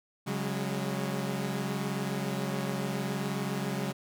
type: chord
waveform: sawtooth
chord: C# suspended fourth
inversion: none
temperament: equal with one note detuned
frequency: 138.59 / 185 / 204.3 Hz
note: C#3 / F#3 / G#3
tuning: 0 / 0 / -28 cents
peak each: -31 dBFS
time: 0.26-3.93 s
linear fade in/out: 20 ms
effects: none